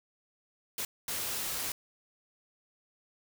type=noise bursts at uneven times; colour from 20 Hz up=white; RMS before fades=-35 dBFS; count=2; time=0.78-0.85 / 1.08-1.72 s; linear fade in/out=2 ms; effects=none

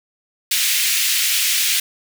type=high-pass noise; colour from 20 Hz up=pink; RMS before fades=-18 dBFS; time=0.51-1.8 s; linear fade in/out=5 ms; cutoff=2200 Hz; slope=24 dB/octave; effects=none

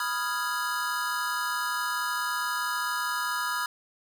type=chord; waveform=square; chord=F half-diminished seventh; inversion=second; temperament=equal; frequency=987.8 / 1244.5 / 1396.9 / 1661.2 Hz; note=Cb6 / Eb6 / F6 / Ab6; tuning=0 / 0 / 0 / 0 cents; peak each=-34 dBFS; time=0-3.66 s; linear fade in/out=2 ms; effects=none

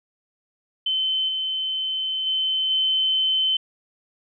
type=tone with level steps; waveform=sine; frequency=3067 Hz; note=G7; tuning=38 cents flat; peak=-20 / -23 / -20 / -18 dBFS; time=0.86-3.57 s; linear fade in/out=5 ms; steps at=1.28 / 2.26 / 2.7 s; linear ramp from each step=10 ms; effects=none

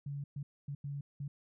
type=tone bursts at uneven times; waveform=sine; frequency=141.8 Hz; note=C#3; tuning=40 cents sharp; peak=-37 dBFS; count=5; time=0.06-0.24 / 0.36-0.43 / 0.68-0.75 / 0.84-1.01 / 1.2-1.28 s; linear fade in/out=5 ms; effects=none

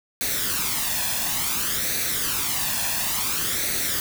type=noise with flanger; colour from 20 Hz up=white; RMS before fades=-25 dBFS; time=0.21-4 s; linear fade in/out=0 ms; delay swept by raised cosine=0.48 to 1.18 ms; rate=0.57 Hz; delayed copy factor=+0.6; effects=none

